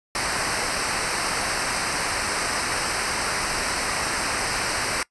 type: noise with comb filter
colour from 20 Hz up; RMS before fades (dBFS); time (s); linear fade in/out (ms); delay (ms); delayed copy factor
pink; -25; 0.15-5.03; 2; 0.29; -0.75
effects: noise-tail reverb RT60 0.1 s tail -22 dB re dry + resampled to 24000 Hz